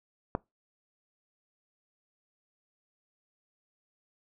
click, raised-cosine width 1 ms, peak -14 dBFS, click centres 0.351 s, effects noise-tail reverb RT60 0.2 s tail -23 dB re dry

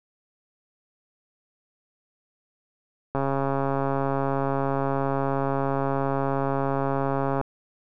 click train, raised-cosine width 1 ms, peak -12 dBFS, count 585, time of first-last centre 3.15-7.413 s, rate 137 Hz, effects none

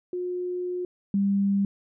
sine tone pair in turn, 359.4 / 198.59 Hz, F4 / G3, +50 / +23 cents, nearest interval minor seventh, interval 1027 cents, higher first, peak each -27 / -20 dBFS, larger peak second, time 0.13-0.85 / 1.14-1.65 s, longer first, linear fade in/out 2 ms, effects none

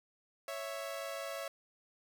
sawtooth tone pair together, 554.4 / 659.9 Hz, C#5 / E5, 0 / +2 cents, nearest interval minor third, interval 302 cents, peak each -38 / -38 dBFS, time 0.48-1.48 s, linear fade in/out 2 ms, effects none

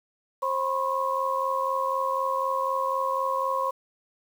sine tone cluster, 532 / 996 / 1080 Hz, C5 / B5 / C#6, +29 / +14 / -45 cents, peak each -29 / -29 / -27 dBFS, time 0.42-3.71 s, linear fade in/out 10 ms, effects 8-bit

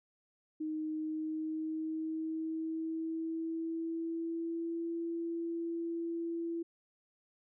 sine tone with pitch glide, 311.1 to 335.4 Hz, D#4 to E4, 0 to +30 cents, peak -34 dBFS, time 0.6-6.63 s, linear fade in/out 10 ms, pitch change +130 cents, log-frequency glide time 0.92-4.92 s, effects none

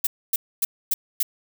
violet noise bursts, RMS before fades -21 dBFS, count 5, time 0.04-1.23 s, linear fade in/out 5 ms, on 30 ms, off 260 ms, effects none

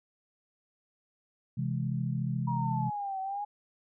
sine chord, C augmented, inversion none, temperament equal, 130.81 / 164.81 / 207.7 Hz, C3 / E3 / G#3, 0 / 0 / 0 cents, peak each -31 / -34 / -36 dBFS, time 1.57-2.9 s, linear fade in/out 10 ms
sine linear two-way sweep, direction down then up, 961 to 758 to 833 Hz, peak -32 dBFS, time 2.47-3.45 s, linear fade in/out 10 ms, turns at 3.2 s
effects none

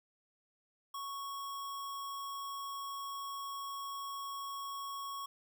sine tone with sample-and-hold, 1108.7 Hz, C#6, in tune, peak -39 dBFS, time 0.94-5.26 s, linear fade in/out 5 ms, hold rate 4410 Hz, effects none

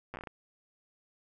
slowing click train, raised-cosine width 0.5 ms, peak -26 dBFS, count 8, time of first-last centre 0.14-0.272 s, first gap 8 ms, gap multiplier 1.28, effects none

